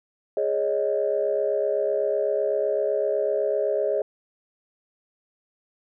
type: chord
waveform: sine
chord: Ab suspended fourth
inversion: none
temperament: equal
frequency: 415.3 / 554.4 / 622.3 Hz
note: Ab4 / Db5 / Eb5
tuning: 0 / 0 / 0 cents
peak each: -25 dBFS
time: 0.37-4.02 s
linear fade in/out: 2 ms
effects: tanh soft clip ceiling -12 dBFS